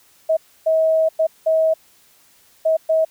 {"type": "tone bursts at uneven times", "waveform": "sine", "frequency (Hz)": 640, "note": "D#5", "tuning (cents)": 49, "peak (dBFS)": -13, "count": 6, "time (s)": [[0.29, 0.37], [0.66, 1.09], [1.19, 1.27], [1.46, 1.74], [2.65, 2.77], [2.89, 3.05]], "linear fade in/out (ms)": 10, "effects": ["white hiss -54 dBFS RMS until 3.1 s"]}